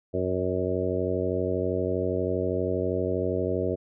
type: harmonic tone with a mistuned harmonic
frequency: 92.5 Hz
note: F#2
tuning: in tune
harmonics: 1 / 2 / 3 / 4 / 5 / 6 / 7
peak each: -32 / -35 / -33 / -30 / -30 / -33 / -34 dBFS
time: 0.13-3.76 s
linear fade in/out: 20 ms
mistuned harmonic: 7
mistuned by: -25 cents
effects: none